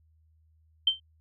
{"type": "tone with exponential decay", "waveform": "sine", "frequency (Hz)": 3119, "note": "G7", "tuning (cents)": -9, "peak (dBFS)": -16, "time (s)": [0.87, 1], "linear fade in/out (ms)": 5, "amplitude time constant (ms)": 28, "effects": ["added 79 Hz sine -61 dBFS peak until 1.2 s"]}